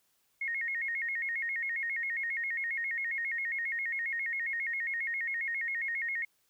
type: tone with vibrato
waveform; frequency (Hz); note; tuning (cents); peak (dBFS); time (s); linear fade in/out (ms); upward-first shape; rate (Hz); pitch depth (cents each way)
sine; 2004; B6; +25; -31; 0.41-6.25; 5; square; 7.4; 130
effects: white hiss -73 dBFS RMS until 6.49 s